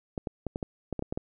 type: clicks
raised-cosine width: 2 ms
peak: -18 dBFS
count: 10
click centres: 0.178 / 0.272 / 0.467 / 0.559 / 0.628 / 0.927 / 0.993 / 1.024 / 1.125 / 1.175 s
effects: none